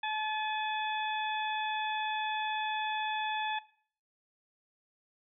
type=harmonic tone with a mistuned harmonic; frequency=862 Hz; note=A5; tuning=36 cents flat; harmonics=1 / 2 / 3 / 4; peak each=-34 / -37 / -39 / -40 dBFS; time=0.03-3.59 s; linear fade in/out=5 ms; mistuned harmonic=3; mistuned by=-39 cents; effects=noise-tail reverb RT60 0.5 s tail -18 dB re dry